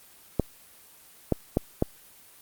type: clicks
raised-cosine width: 2 ms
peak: -8 dBFS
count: 4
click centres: 0.397 / 1.323 / 1.571 / 1.824 s
effects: white hiss -53 dBFS RMS until 2.41 s + Opus 24 kbps